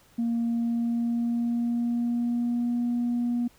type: tone with pitch glide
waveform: sine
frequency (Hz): 233.1 to 240.2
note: A#3 to B3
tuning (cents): 0 to -48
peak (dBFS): -22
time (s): 0.18-3.48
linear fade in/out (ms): 10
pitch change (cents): +52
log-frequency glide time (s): 0.45-2.82
effects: tanh soft clip ceiling -21 dBFS + pink hiss -59 dBFS RMS until 3.58 s